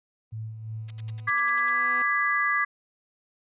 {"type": "tone with exponential growth", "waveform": "15% pulse", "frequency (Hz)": 250.5, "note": "B3", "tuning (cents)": 25, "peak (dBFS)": -32, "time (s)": [0.31, 2.02], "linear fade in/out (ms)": 0, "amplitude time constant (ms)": 370}
{"type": "tone with tremolo", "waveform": "sine", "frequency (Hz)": 110.2, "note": "A2", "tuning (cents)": 3, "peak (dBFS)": -31, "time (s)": [0.32, 1.3], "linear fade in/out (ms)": 10, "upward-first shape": "sine", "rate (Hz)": 2.9, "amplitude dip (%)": 50}
{"type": "noise bursts", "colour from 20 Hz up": "blue", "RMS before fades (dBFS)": -36, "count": 9, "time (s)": [0.88, 1.699], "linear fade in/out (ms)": 5, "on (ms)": 27, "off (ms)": 72}
{"type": "chord", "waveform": "sine", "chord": "G# diminished", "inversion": "second", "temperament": "equal with one note detuned", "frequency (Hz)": [1174.7, 1661.2, 1990.4], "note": ["D6", "G#6", "B6"], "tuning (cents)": [0, 0, 13], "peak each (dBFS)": -26, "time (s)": [1.27, 2.65], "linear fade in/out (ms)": 10}
{"effects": ["resampled to 8000 Hz"]}